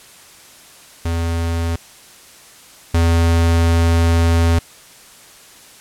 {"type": "tone pair in turn", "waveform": "square", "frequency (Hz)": [83.7, 83.7], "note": ["E2", "E2"], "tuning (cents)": [27, 27], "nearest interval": "unison", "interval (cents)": 0, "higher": "neither", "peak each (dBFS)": [-18, -12], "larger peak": "second", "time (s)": [[1.05, 1.76], [2.94, 4.59]], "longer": "second", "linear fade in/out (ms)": 5, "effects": ["white hiss -43 dBFS RMS until 5.8 s", "low-pass 11000 Hz 12 dB/octave"]}